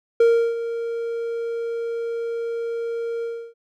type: tone with ADSR envelope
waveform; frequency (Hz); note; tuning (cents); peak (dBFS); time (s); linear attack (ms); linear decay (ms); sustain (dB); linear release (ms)
triangle; 464; A#4; -8; -9; 0.2-3.54; 5; 340; -13; 310
effects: none